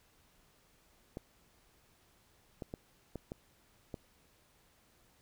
clicks, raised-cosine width 2 ms, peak -27 dBFS, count 6, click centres 1.171 / 2.622 / 2.739 / 3.157 / 3.319 / 3.942 s, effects pink hiss -68 dBFS RMS until 5.21 s

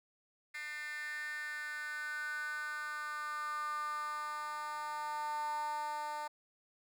10% pulse tone with high-pass filter sweep, 300 Hz, D4, 37 cents sharp, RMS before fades -40 dBFS, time 0.54-6.28 s, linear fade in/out 10 ms, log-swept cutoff 2000 to 790 Hz, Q 6.6, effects none

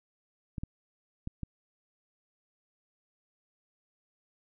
clicks, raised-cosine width 5 ms, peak -23 dBFS, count 4, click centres 0.582 / 0.635 / 1.274 / 1.433 s, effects none

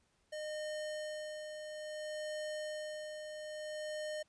square tone with tremolo, 611 Hz, D#5, 32 cents flat, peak -39 dBFS, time 0.32-4.23 s, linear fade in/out 10 ms, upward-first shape sine, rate 0.59 Hz, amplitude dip 45%, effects pink hiss -75 dBFS RMS until 4.28 s + resampled to 22050 Hz

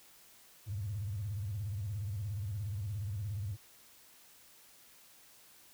triangle tone with vibrato, 101.5 Hz, G#2, 39 cents flat, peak -31 dBFS, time 0.66-3.57 s, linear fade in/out 50 ms, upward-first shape square, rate 17 Hz, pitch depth 150 cents each way, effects tanh soft clip ceiling -33 dBFS + white hiss -60 dBFS RMS until 5.73 s

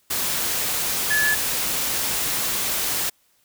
sine tone in noise, 1715 Hz, A6, 45 cents flat, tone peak -18 dBFS, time 1.1-1.35 s, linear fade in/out 10 ms, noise white, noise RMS -24 dBFS, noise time 0.1-3.1 s, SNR +3 dB, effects white hiss -63 dBFS RMS until 3.44 s

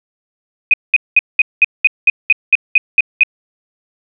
sine tone bursts, 2500 Hz, D#7, 8 cents sharp, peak -4 dBFS, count 12, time 0.71-3.234 s, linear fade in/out 2 ms, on 27 ms, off 200 ms, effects none

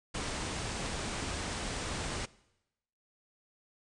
pink low-pass noise, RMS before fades -37 dBFS, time 0.14-2.26 s, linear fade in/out 10 ms, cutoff 9400 Hz, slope 96 dB/octave, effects noise-tail reverb RT60 0.9 s tail -21 dB re dry

